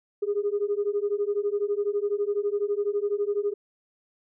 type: beating tone pair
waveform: sine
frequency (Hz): 403.4 / 415.4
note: G4 / G#4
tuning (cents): +50 / 0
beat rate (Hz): 12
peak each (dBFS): -26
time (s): 0.22-3.54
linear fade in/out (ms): 10
effects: tanh soft clip ceiling -17 dBFS